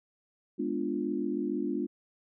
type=chord; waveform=sine; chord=G# diminished seventh; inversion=none; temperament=equal; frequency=207.7 / 246.9 / 293.7 / 349.2 Hz; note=G#3 / B3 / D4 / F4; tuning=0 / 0 / 0 / 0 cents; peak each=-36 / -35 / -33 / -34 dBFS; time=0.58-1.87 s; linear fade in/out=20 ms; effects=none